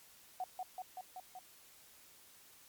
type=tone with echo; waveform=sine; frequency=740 Hz; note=F#5; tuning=in tune; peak=-36 dBFS; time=0.4-0.44 s; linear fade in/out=2 ms; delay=190 ms; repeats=5; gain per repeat=-2 dB; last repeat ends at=1.39 s; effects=white hiss -61 dBFS RMS until 2.68 s + MP3 96 kbps

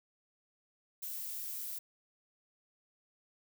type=noise; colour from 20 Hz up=violet; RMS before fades=-41 dBFS; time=1.02-1.79 s; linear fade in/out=10 ms; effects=none

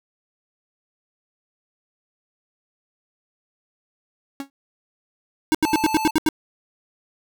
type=tone with exponential decay; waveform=45% pulse; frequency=276 Hz; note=C#4; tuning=7 cents flat; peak=-24 dBFS; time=4.4-4.5 s; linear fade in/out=1 ms; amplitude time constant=20 ms
type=tone bursts; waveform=square; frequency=312.9 Hz; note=D#4; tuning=10 cents sharp; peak=-15 dBFS; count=8; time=5.52-6.288 s; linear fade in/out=0 ms; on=26 ms; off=80 ms
type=tone; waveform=square; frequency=876 Hz; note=A5; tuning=8 cents flat; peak=-24 dBFS; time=5.64-6.11 s; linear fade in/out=10 ms
effects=none

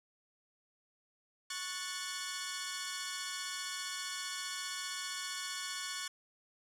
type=chord; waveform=10% pulse; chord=F# minor; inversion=second; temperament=equal with one note detuned; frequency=1108.7 / 1473.2 / 1760 Hz; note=C#6 / F#6 / A6; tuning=0 / -8 / 0 cents; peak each=-34 dBFS; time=1.5-6.08 s; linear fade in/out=5 ms; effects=low-pass 11000 Hz 12 dB/octave

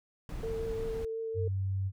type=noise; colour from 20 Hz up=brown; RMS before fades=-39 dBFS; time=0.29-1.05 s; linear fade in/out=2 ms
type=tone with vibrato; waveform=sine; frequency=449.6 Hz; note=A4; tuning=37 cents sharp; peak=-33 dBFS; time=0.43-1.48 s; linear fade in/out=5 ms; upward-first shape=triangle; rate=5.5 Hz; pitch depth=13 cents each way
type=tone; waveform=sine; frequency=96.3 Hz; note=G2; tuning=30 cents flat; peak=-29 dBFS; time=1.34-1.92 s; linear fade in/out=50 ms
effects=none

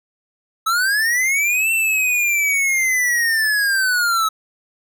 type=linear two-way sweep; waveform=square; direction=up then down; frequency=1284 to 2700 to 1284 Hz; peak=-16 dBFS; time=0.66-4.29 s; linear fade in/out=10 ms; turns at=1.71 s; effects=none

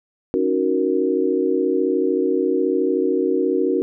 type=chord; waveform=sine; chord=D# minor seventh; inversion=third; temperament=equal; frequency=277.2 / 311.1 / 370 / 466.2 Hz; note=C#4 / D#4 / F#4 / A#4; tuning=0 / 0 / 0 / 0 cents; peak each=-23 / -24 / -20 / -22 dBFS; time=0.34-3.82 s; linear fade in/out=0 ms; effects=none

